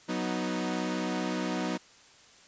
sawtooth chord, B major, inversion second, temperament equal with one note detuned, 185 / 245.9 / 311.1 Hz, F#3 / B3 / D#4, 0 / -7 / 0 cents, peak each -30 dBFS, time 0.08-1.78 s, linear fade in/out 20 ms, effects white hiss -56 dBFS RMS until 2.47 s + resampled to 16000 Hz

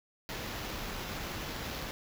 pink noise with sample-and-hold, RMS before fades -39 dBFS, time 0.29-1.91 s, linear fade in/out 0 ms, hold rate 8820 Hz, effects none

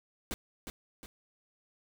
pink noise with echo, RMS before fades -36 dBFS, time 0.31-0.34 s, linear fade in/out 0 ms, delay 360 ms, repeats 2, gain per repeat -6 dB, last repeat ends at 1.06 s, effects none

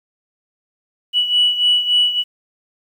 sine beating tone pair, 2945 / 2948.5 Hz, F#7 / F#7, -9 / -7 cents, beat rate 3.5 Hz, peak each -13 / -18 dBFS, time 1.13-2.24 s, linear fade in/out 50 ms, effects tanh soft clip ceiling -6 dBFS + 8-bit

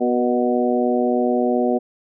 harmonic tone with a mistuned harmonic, 123 Hz, B2, 7 cents flat, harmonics 2 / 3 / 4 / 5 / 6, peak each -20 / -22 / -23 / -24 / -25 dBFS, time 0-1.79 s, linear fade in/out 20 ms, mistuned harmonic 4, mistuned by -25 cents, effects none

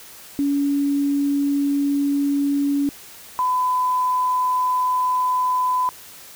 sine tone pair in turn, 283 / 1005.8 Hz, C#4 / B5, +36 / +31 cents, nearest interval octave + minor seventh, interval 2195 cents, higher second, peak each -17 dBFS, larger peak neither, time 0.39-2.89 / 3.39-5.89 s, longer neither, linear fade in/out 0 ms, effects white hiss -42 dBFS RMS until 6.35 s

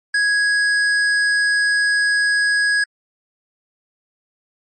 triangle tone with hard clipping, 1661.2 Hz, G#6, in tune, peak -16 dBFS, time 0.14-2.84 s, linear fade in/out 5 ms, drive 15 dB, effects MP3 48 kbps

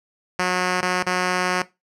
5% pulse tone with dropouts, 181.8 Hz, F#3, 30 cents flat, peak -8 dBFS, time 0.39-1.62 s, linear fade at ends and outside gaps 2 ms, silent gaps 0.809-0.827 / 1.027-1.066 s, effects noise-tail reverb RT60 0.2 s tail -17 dB re dry + low-pass 7000 Hz 12 dB/octave

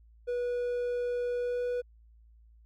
triangle tone with pitch glide, 487.3 to 490.1 Hz, B4 to B4, -23 to -13 cents, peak -27 dBFS, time 0.27-1.82 s, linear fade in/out 20 ms, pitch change +10 cents, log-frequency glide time 1.39-1.62 s, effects added 56 Hz sine -55 dBFS peak until 2.65 s

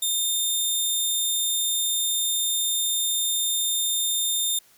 15% pulse tone, 3628 Hz, A#7, 48 cents flat, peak -15 dBFS, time 0.02-4.59 s, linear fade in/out 5 ms, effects white hiss -57 dBFS RMS until 4.77 s

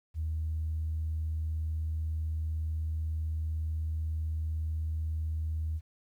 sine tone, 79 Hz, D#2, 27 cents sharp, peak -29 dBFS, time 0.14-5.81 s, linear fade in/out 50 ms, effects tanh soft clip ceiling -25 dBFS + 11-bit

